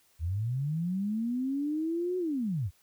sine linear two-way sweep, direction up then down, 75.5 to 370 to 75.5 Hz, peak -28 dBFS, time 0.19-2.71 s, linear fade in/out 50 ms, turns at 2.18 s, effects white hiss -66 dBFS RMS until 2.82 s

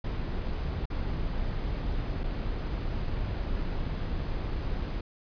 brown noise with dropouts, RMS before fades -31 dBFS, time 0.04-5.01 s, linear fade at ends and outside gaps 5 ms, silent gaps 0.856-0.901 / 2.235-2.239 s, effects resampled to 11025 Hz

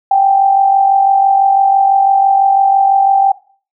sine tone with amplitude modulation, 784 Hz, G5, in tune, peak -4 dBFS, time 0.11-3.32 s, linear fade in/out 5 ms, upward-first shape sine, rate 46 Hz, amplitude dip 55%, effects noise-tail reverb RT60 0.4 s tail -18 dB re dry

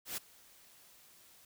white noise with ADSR envelope, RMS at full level -37 dBFS, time 0.05-1.45 s, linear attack 120 ms, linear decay 15 ms, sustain -24 dB, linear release 3 ms, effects none

